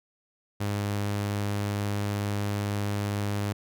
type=tone; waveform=sawtooth; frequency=102.2 Hz; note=G#2; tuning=27 cents flat; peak=-23 dBFS; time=0.6-3.53 s; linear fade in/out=10 ms; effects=none